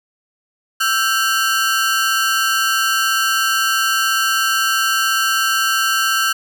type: ring-modulated tone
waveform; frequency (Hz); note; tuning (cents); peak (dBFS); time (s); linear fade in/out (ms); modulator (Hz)
sawtooth; 1451; F#6; -34; -8; 0.8-6.33; 10; 118
effects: none